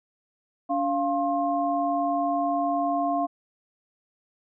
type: tone cluster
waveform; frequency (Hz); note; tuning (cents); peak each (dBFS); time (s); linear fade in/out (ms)
sine; 285.3 / 695 / 1066; C#4 / F5 / C6; +50 / -9 / +32; -28 / -24 / -31; 0.69-3.27; 20
effects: none